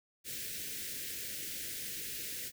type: band-stop noise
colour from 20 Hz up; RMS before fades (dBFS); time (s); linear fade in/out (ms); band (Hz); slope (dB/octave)
white; -41; 0.24-2.52; 50; 530 to 1600; 48
effects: none